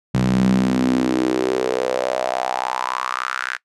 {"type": "tone with high-pass filter sweep", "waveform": "sawtooth", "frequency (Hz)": 63.5, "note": "B1", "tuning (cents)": 49, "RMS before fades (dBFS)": -20, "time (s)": [0.14, 3.57], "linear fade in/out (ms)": 10, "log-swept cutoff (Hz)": [150, 1600], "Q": 5.2, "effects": ["noise-tail reverb RT60 0.1 s tail -21 dB re dry", "low-pass 8000 Hz 12 dB/octave"]}